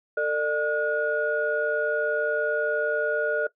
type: tone cluster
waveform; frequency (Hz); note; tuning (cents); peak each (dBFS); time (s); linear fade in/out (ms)
sine; 449.2 / 600 / 1444; A4 / D5 / F#6; +36 / +37 / -43; -26; 0.17-3.47; 5
effects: noise-tail reverb RT60 0.1 s tail -19 dB re dry + tanh soft clip ceiling -12 dBFS